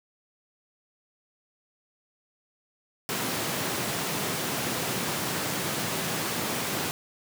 pink high-pass noise, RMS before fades -30 dBFS, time 3.09-6.91 s, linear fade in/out 0 ms, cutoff 120 Hz, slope 24 dB/octave, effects none

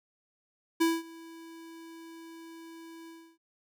square tone with ADSR envelope, 329.6 Hz, E4, in tune, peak -22 dBFS, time 0.8-3.38 s, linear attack 15 ms, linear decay 210 ms, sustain -24 dB, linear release 300 ms, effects none

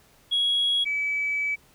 sine tone pair in turn, 3322 / 2294 Hz, G#7 / D7, 0 / -41 cents, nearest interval tritone, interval 641 cents, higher first, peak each -19 / -23 dBFS, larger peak first, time 0.31-0.85 / 0.85-1.56 s, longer second, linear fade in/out 20 ms, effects tanh soft clip ceiling -17 dBFS + pink hiss -58 dBFS RMS until 1.74 s

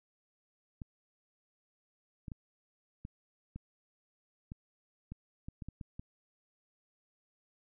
clicks, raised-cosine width 5 ms, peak -30 dBFS, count 12, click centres 0.818 / 2.282 / 2.318 / 3.051 / 3.56 / 4.519 / 5.12 / 5.485 / 5.622 / 5.686 / 5.812 / 5.995 s, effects none

